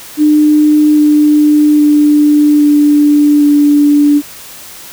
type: tone with pitch steps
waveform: sine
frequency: 301.3 / 298.9 / 296.5 / 294.1 / 291.7 Hz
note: D4 / D4 / D4 / D4 / D4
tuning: +44 / +31 / +17 / +3 / -12 cents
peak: -4 dBFS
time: 0.17-4.22 s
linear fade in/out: 50 ms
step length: 810 ms
effects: white hiss -31 dBFS RMS until 4.92 s